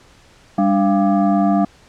sine tone with frequency modulation, 199 Hz, G3, 26 cents sharp, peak -12 dBFS, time 0.58-1.65 s, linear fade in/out 5 ms, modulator 493 Hz, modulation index 1.2, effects pink hiss -49 dBFS RMS until 1.88 s + low-pass 7000 Hz 12 dB/octave

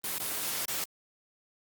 white noise with dropouts, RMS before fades -33 dBFS, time 0.04-0.84 s, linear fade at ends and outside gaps 1 ms, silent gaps 0.183-0.199 / 0.653-0.682 s, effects high-pass 100 Hz 12 dB/octave + Opus 24 kbps

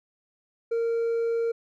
sine tone with hard clipping, 462 Hz, A#4, 16 cents flat, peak -24 dBFS, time 0.71-1.52 s, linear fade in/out 10 ms, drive 2 dB, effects none

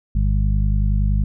harmonic tone, 50.6 Hz, G#1, 44 cents flat, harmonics 1 / 2 / 3 / 4, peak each -16 / -22 / -26 / -28 dBFS, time 0.15-1.24 s, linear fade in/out 5 ms, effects none

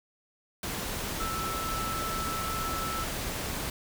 sine tone in noise, 1318.5 Hz, E6, in tune, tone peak -33 dBFS, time 1.2-3.04 s, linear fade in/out 2 ms, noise pink, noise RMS -34 dBFS, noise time 0.63-3.7 s, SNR -2 dB, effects none

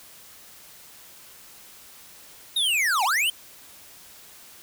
square linear two-way sweep, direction down then up, 3796 to 716 to 3169 Hz, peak -21 dBFS, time 2.56-3.3 s, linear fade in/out 5 ms, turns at 3.04 s, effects white hiss -48 dBFS RMS until 4.62 s

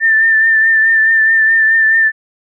sine tone with vibrato, 1785 Hz, A6, 24 cents sharp, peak -7 dBFS, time 0-2.12 s, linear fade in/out 50 ms, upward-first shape triangle, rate 4.7 Hz, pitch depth 33 cents each way, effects none

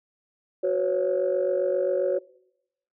sine chord, F# suspended fourth, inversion none, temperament equal with one note detuned, 370 / 506.9 / 554.4 Hz, F#4 / B4 / C#5, 0 / +45 / 0 cents, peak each -25 / -28 / -23 dBFS, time 0.63-2.19 s, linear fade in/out 10 ms, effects noise-tail reverb RT60 0.8 s tail -22 dB re dry + tanh soft clip ceiling -15 dBFS

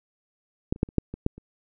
clicks, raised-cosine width 3 ms, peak -10 / -29 / -8 / -30 / -7 / -21 / -9 / -30 dBFS, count 8, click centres 0.725 / 0.761 / 0.831 / 0.889 / 0.983 / 1.14 / 1.264 / 1.38 s, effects none

